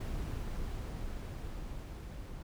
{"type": "noise with level ramp", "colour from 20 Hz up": "brown", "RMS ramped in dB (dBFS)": [-37, -44], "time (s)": [0, 2.43], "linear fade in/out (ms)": 10, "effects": []}